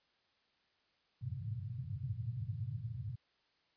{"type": "band-pass noise", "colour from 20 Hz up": "pink", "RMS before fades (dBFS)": -41, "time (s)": [1.21, 3.16], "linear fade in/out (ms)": 10, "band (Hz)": [100, 130], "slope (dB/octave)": 48, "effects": ["white hiss -75 dBFS RMS until 3.76 s", "resampled to 11025 Hz"]}